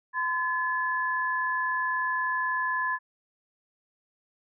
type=tone pair together; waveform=sine; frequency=1020.3 / 1716 Hz; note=C6 / A6; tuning=-44 / -44 cents; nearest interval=major sixth; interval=900 cents; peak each=-28 dBFS; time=0.13-2.99 s; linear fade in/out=50 ms; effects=none